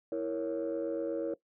sine chord, A# diminished, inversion second, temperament equal, 329.6 / 466.2 / 554.4 Hz, E4 / A#4 / C#5, 0 / 0 / 0 cents, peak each -34 dBFS, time 0.12-1.34 s, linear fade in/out 2 ms, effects noise-tail reverb RT60 0.1 s tail -18 dB re dry + tanh soft clip ceiling -26 dBFS

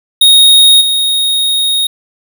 square tone with level steps, 3734 Hz, A#7, 2 cents sharp, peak -3 / -10 dBFS, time 0.21-1.87 s, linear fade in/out 5 ms, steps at 0.8 s, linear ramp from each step 20 ms, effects 7-bit

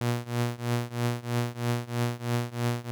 sawtooth tone with tremolo, 119.8 Hz, A#2, 48 cents sharp, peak -19 dBFS, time 0.01-2.91 s, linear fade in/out 0 ms, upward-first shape triangle, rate 3.1 Hz, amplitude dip 95%, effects none

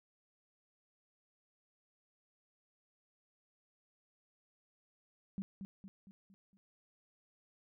sine tone with echo, 194 Hz, G3, 18 cents flat, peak -36 dBFS, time 5.38-5.42 s, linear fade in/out 0 ms, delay 230 ms, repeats 5, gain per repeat -6 dB, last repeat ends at 6.57 s, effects none

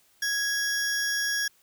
40% pulse tone pair together, 1661.2 / 5588 Hz, G#6 / F8, 0 / 0 cents, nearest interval octave + major sixth, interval 2100 cents, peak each -26 / -29 dBFS, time 0.22-1.48 s, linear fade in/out 5 ms, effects white hiss -63 dBFS RMS until 1.62 s

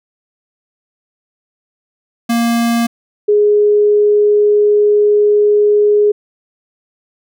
square / sine tone pair in turn, 233.6 / 416.2 Hz, A#3 / G#4, +4 / +4 cents, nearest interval minor seventh, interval 1000 cents, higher second, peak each -12 / -7 dBFS, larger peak second, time 2.29-2.87 / 3.28-6.12 s, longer second, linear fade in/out 10 ms, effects none

